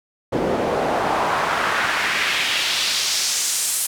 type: noise with band-pass filter sweep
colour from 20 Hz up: pink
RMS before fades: -21 dBFS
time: 0.32-3.87 s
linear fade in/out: 10 ms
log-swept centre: 390 to 10000 Hz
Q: 1.5
effects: none